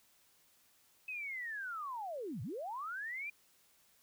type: linear two-way sweep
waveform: sine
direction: down then up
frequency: 2579 to 96 to 2433 Hz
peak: -39 dBFS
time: 1.08-3.3 s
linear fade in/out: 5 ms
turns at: 2.42 s
effects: white hiss -69 dBFS RMS until 4.02 s